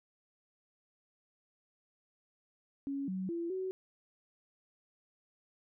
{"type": "tone with pitch steps", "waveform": "sine", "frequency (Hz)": [277.4, 187.9, 338.7, 375.5], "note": ["C#4", "F#3", "E4", "F#4"], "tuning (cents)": [1, 27, 47, 26], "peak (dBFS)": -34, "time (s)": [2.87, 3.71], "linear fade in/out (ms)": 0, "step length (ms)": 210, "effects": []}